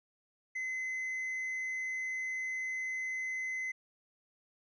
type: tone with tanh clipping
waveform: sine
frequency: 2044 Hz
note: C7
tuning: 41 cents flat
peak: -35 dBFS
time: 0.55-3.72 s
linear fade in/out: 10 ms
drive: 3 dB
effects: none

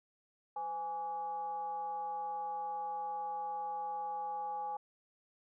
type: tone with frequency modulation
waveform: sine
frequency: 830.6 Hz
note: G#5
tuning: in tune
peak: -36 dBFS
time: 0.56-4.77 s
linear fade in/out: 5 ms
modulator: 320 Hz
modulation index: 0.43
effects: none

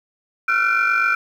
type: tone cluster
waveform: sine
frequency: 1352 / 1400 / 1512 / 2374 Hz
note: E6 / F6 / F#6 / D7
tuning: +43 / +4 / +37 / +18 cents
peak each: -20 dBFS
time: 0.48-1.15 s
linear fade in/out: 5 ms
effects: tanh soft clip ceiling -9 dBFS + 8-bit

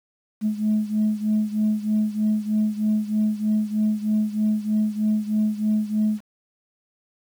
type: beating tone pair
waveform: sine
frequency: 212.8 / 216 Hz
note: G#3 / A3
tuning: +42 / -32 cents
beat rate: 3.2 Hz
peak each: -20 / -23 dBFS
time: 0.41-6.21 s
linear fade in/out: 50 ms
effects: tanh soft clip ceiling -14 dBFS + 8-bit

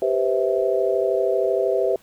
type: chord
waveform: sine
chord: C major seventh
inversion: second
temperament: just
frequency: 392.4 / 490.5 / 523.3 / 654.1 Hz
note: G4 / B4 / C5 / E5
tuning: +2 / -12 / 0 / -14 cents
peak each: -22 / -25 / -24 / -23 dBFS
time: 0.02-1.96 s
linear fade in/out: 2 ms
effects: pink hiss -54 dBFS RMS until 2.02 s

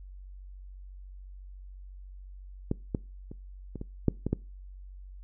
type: clicks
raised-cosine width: 3 ms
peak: -14 / -15 / -28 / -24 / -24 / -9 / -16 / -13 dBFS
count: 8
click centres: 2.714 / 2.948 / 3.315 / 3.757 / 3.814 / 4.083 / 4.266 / 4.33 s
effects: noise-tail reverb RT60 0.3 s tail -23 dB re dry + added 47 Hz sine -43 dBFS peak until 5.23 s

